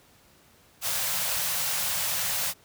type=band-stop noise; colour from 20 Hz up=white; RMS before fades=-28 dBFS; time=0.81-2.54 s; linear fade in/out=50 ms; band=200 to 490 Hz; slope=96 dB/octave; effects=pink hiss -58 dBFS RMS until 2.64 s + high-pass 60 Hz 12 dB/octave